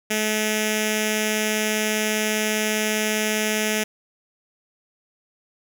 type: tone with notch filter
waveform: 5% pulse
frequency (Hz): 215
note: A3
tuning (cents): -40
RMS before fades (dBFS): -23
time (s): 0.1-3.84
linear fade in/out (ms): 10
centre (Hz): 1100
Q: 0.75
effects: none